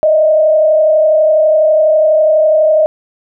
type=tone with frequency modulation; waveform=sine; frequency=622.3 Hz; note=D#5; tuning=in tune; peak=-6 dBFS; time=0.03-2.86 s; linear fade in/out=0 ms; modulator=32.1 Hz; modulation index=0.63; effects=none